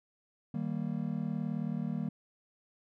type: chord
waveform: triangle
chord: Eb major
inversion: none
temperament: just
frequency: 155.56 / 194.45 / 233.3 Hz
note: Eb3 / G3 / Bb3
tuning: 0 / -14 / +2 cents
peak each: -34 dBFS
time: 0.54-2.09 s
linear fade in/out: 5 ms
effects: tanh soft clip ceiling -21 dBFS